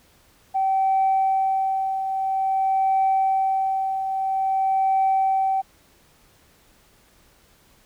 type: tone with tremolo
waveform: sine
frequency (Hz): 770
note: G5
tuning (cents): -31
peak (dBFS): -15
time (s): 0.54-5.62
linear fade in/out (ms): 20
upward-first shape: triangle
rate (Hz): 0.5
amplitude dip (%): 60
effects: tanh soft clip ceiling -13 dBFS + pink hiss -57 dBFS RMS until 7.85 s